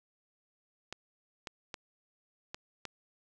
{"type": "clicks", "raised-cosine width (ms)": 0.2, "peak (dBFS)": -22, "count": 5, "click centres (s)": [0.926, 1.472, 1.742, 2.545, 2.853], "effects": []}